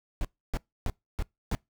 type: noise bursts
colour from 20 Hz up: brown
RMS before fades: -28 dBFS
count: 5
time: 0.21-1.55 s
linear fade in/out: 0 ms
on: 36 ms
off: 290 ms
effects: noise-tail reverb RT60 0.2 s tail -25 dB re dry